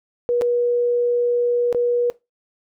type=tone with dropouts; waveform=sine; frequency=482.5 Hz; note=B4; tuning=40 cents flat; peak=-16 dBFS; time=0.29-2.1 s; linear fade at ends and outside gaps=0 ms; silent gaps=0.412-0.419 / 1.727-1.747 s; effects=noise-tail reverb RT60 0.2 s tail -19 dB re dry